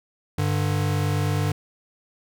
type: tone pair together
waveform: square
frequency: 99.1 / 148.48 Hz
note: G2 / D3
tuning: +19 / +19 cents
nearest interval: perfect fifth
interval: 700 cents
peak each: -24 / -25 dBFS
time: 0.38-1.52 s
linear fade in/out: 5 ms
effects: none